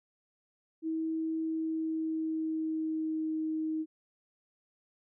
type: tone with pitch glide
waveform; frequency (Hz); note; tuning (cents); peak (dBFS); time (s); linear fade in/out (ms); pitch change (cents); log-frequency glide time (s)
sine; 321.2 to 315; E4 to D#4; -45 to +21; -30; 0.82-3.86; 50; -34; 1.41-3.33
effects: none